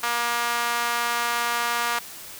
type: tone with high-pass filter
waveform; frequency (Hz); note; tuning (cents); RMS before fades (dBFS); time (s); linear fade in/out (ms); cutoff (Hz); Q
sawtooth; 237.2; A#3; +30; -25; 0.03-1.99; 5; 1100; 1.6
effects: white hiss -40 dBFS RMS until 2.39 s